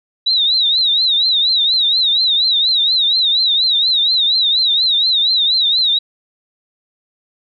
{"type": "tone with vibrato", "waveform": "sine", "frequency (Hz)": 3853, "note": "B7", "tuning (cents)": -44, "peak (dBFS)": -11, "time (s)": [0.26, 5.99], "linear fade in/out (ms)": 10, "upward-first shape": "triangle", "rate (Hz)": 4.2, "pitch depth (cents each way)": 150, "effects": []}